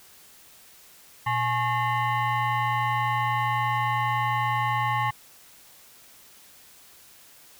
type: tone with frequency modulation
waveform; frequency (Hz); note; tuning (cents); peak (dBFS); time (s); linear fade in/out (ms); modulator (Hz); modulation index
sine; 120.8; B2; -38; -22; 1.26-5.11; 10; 968; 1.7
effects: white hiss -52 dBFS RMS until 7.59 s